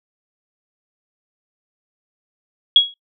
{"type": "tone with exponential decay", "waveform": "sine", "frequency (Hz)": 3322, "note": "G#7", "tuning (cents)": 0, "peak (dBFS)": -3, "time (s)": [2.76, 2.94], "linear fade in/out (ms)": 2, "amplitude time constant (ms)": 38, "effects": ["noise-tail reverb RT60 0.1 s tail -22 dB re dry"]}